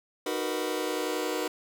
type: chord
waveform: sawtooth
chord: B major seventh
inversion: first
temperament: just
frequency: 308.7 / 370.4 / 463 / 493.9 Hz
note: D#4 / F#4 / A#4 / B4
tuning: -14 / +2 / -12 / 0 cents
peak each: -30 dBFS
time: 0.26-1.48 s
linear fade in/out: 5 ms
effects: none